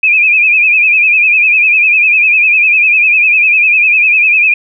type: tone with vibrato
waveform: sine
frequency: 2489 Hz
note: D#7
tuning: in tune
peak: -5 dBFS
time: 0.03-4.54 s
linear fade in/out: 5 ms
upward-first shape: sine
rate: 10 Hz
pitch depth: 82 cents each way
effects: none